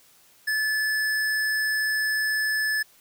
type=tone with hard clipping; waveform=sine; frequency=1733 Hz; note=A6; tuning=27 cents flat; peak=-24 dBFS; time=0.47-2.83 s; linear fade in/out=10 ms; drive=15 dB; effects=white hiss -57 dBFS RMS until 3 s